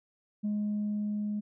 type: tone with level ramp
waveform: sine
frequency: 208.8 Hz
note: G#3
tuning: 10 cents sharp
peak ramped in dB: -26 to -29 dBFS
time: 0.43-1.41 s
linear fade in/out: 20 ms
effects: tanh soft clip ceiling -26 dBFS